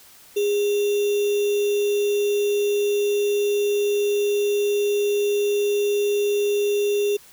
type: tone with sample-and-hold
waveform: sine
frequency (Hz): 409.6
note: G#4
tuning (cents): -24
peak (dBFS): -18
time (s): 0.36-7.17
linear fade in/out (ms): 10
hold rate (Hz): 3150
effects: white hiss -49 dBFS RMS until 7.32 s